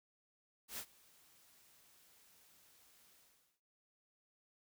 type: noise with ADSR envelope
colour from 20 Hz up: white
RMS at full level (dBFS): -43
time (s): 0.68-3.61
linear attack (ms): 100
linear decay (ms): 72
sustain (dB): -24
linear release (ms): 460
effects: none